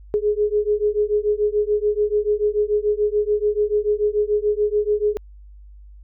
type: beating tone pair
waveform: sine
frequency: 415.3 / 422.2 Hz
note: G#4 / G#4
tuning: 0 / +29 cents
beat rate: 6.9 Hz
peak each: -20 dBFS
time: 0.14-5.17 s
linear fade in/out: 0 ms
effects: added 50 Hz sine -40 dBFS peak until 6.03 s